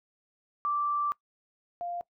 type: tone pair in turn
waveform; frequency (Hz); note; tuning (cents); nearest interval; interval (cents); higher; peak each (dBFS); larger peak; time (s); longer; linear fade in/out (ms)
sine; 1170 / 697.7; D6 / F5; -7 / -2; major sixth; 895; first; -26 / -32; first; 0.65-1.12 / 1.81-2.01; first; 0
effects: noise-tail reverb RT60 0.1 s tail -21 dB re dry